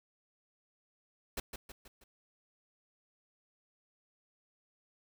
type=noise with echo; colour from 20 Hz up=pink; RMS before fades=-37 dBFS; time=1.37-1.4 s; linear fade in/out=5 ms; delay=160 ms; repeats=4; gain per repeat=-6 dB; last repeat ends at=2.04 s; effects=none